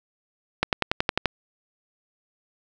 accelerating click train, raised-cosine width 0.3 ms, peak -4 dBFS, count 8, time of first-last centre 0.63-1.257 s, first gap 98 ms, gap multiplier 0.97, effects none

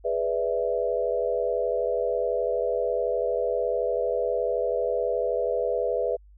sine chord, E dominant seventh, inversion first, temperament equal, 415.3 / 493.9 / 587.3 / 659.3 Hz, G#4 / B4 / D5 / E5, 0 / 0 / 0 / 0 cents, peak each -30 / -26 / -31 / -29 dBFS, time 0.04-6.17 s, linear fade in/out 20 ms, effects added 50 Hz sine -49 dBFS peak until 6.37 s

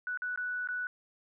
sine tone with dropouts, 1480 Hz, F#6, in tune, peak -32 dBFS, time 0.07-0.87 s, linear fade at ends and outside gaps 1 ms, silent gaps 0.174-0.22 / 0.36-0.375 / 0.674-0.687 s, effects none

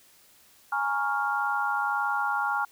sine chord, Bb minor seventh, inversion third, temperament equal, 830.6 / 932.3 / 1108.7 / 1396.9 Hz, Ab5 / Bb5 / Db6 / F6, 0 / 0 / 0 / 0 cents, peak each -29 / -34 / -32 / -28 dBFS, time 0.72-2.65 s, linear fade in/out 5 ms, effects white hiss -58 dBFS RMS until 2.71 s

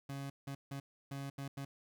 30% pulse tone bursts at uneven times, 138.59 Hz, C#3, in tune, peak -38 dBFS, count 6, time 0.09-0.3 / 0.47-0.55 / 0.71-0.8 / 1.11-1.3 / 1.38-1.48 / 1.57-1.65 s, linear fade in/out 5 ms, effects none

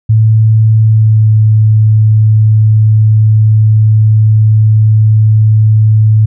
sine tone with pitch glide, 110 to 108.49 Hz, A2 to A2, 0 to -24 cents, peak -3 dBFS, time 0.09-6.26 s, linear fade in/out 10 ms, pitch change -24 cents, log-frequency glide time 0.81-1.32 s, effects none

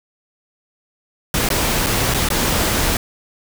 pink noise with dropouts, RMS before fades -18 dBFS, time 1.34-2.97 s, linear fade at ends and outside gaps 2 ms, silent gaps 1.489-1.502 / 1.863-1.867 / 2.14-2.145 / 2.288-2.302 s, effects none

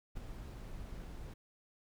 brown noise with ADSR envelope, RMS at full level -40 dBFS, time 0.15-1.34 s, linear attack 24 ms, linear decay 9 ms, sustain -6 dB, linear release 8 ms, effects none

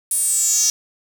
square tone with high-pass filter sweep, 252.6 Hz, B3, 39 cents sharp, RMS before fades -18 dBFS, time 0.11-0.7 s, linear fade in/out 2 ms, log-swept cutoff 10000 to 5800 Hz, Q 7.8, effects 8-bit

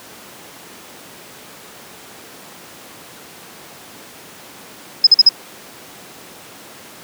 sine tone bursts, 5100 Hz, D#8, 42 cents sharp, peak -3 dBFS, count 4, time 5.04-5.291 s, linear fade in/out 5 ms, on 29 ms, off 45 ms, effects pink hiss -38 dBFS RMS until 7.03 s + high-pass 200 Hz 12 dB/octave

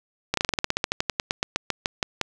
slowing click train, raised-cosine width 0.2 ms, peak -5 dBFS, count 22, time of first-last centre 0.34-2.213 s, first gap 33 ms, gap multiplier 1.09, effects none

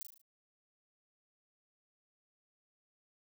violet noise with echo, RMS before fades -43 dBFS, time 0.01-0.03 s, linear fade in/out 0 ms, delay 37 ms, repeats 5, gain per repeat -5 dB, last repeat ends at 0.215 s, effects none

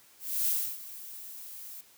violet noise with ADSR envelope, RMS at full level -27 dBFS, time 0.19-1.81 s, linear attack 280 ms, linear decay 300 ms, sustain -17 dB, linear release 6 ms, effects white hiss -59 dBFS RMS until 1.97 s + high-pass 80 Hz 12 dB/octave

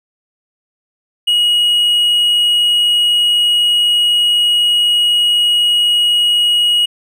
triangle tone, 2898 Hz, F#7, 37 cents flat, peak -8 dBFS, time 1.27-6.86 s, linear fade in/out 10 ms, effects none

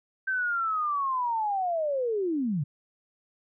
sine linear sweep, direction down, 1562 to 130.3 Hz, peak -25 dBFS, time 0.27-2.64 s, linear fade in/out 10 ms, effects none

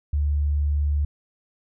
sine tone, 73 Hz, D2, 10 cents flat, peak -19 dBFS, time 0.13-1.05 s, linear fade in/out 5 ms, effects none

